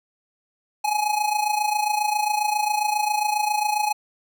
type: tone with amplitude modulation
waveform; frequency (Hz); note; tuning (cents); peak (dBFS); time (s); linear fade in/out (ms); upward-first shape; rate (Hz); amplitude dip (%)
square; 842; G#5; +24; -18; 0.84-3.93; 10; sine; 27.4; 70
effects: none